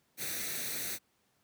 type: noise with comb filter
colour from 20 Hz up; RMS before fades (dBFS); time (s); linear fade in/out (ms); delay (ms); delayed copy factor
white; -37; 0.17-0.99; 50; 0.49; +0.65
effects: pink hiss -73 dBFS RMS until 1.43 s + high-pass 100 Hz 12 dB/octave